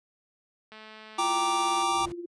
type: click train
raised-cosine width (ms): 0.3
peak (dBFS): -31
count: 241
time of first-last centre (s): 0.72-1.826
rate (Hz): 217
type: tone with tremolo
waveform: sine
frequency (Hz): 346.4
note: F4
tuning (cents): -14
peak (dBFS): -32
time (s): 1.18-2.26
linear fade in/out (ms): 10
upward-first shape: sine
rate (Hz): 17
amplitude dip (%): 60
type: chord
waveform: square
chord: G minor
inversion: none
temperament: equal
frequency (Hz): 784 / 932.3 / 1174.7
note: G5 / Bb5 / D6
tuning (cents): 0 / 0 / 0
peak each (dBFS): -30 / -31 / -28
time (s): 1.18-2.06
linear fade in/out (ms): 10
type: noise with exponential growth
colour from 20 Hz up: brown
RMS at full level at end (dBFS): -35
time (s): 1.61-2.12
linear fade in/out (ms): 0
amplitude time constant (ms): 110
effects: high-pass 60 Hz 12 dB/octave + resampled to 24000 Hz